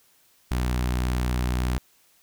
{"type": "tone with notch filter", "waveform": "sawtooth", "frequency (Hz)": 61.74, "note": "B1", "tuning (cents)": 0, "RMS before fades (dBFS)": -25, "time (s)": [0.51, 1.78], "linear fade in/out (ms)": 0, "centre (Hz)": 500, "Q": 1.9, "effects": ["white hiss -61 dBFS RMS until 2.22 s"]}